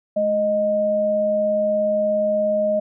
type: tone pair together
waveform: sine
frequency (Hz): 212.3 / 620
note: G#3 / D#5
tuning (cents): +38 / -6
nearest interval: octave + perfect fifth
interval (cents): 1856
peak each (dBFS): -27 / -17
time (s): 0.16-2.8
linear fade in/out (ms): 10
effects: none